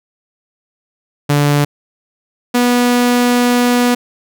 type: tone pair in turn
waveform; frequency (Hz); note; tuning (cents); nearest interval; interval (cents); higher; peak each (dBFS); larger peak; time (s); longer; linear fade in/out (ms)
sawtooth; 145.2 / 244.2; D3 / B3; -19 / -19; major sixth; 900; second; -6; neither; 1.29-1.65 / 2.54-3.95; second; 10
effects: none